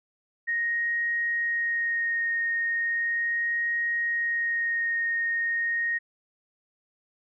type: tone with vibrato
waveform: sine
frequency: 1864.7 Hz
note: A#6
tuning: in tune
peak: -24 dBFS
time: 0.47-5.99 s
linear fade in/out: 20 ms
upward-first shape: sine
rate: 0.37 Hz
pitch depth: 10 cents each way
effects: none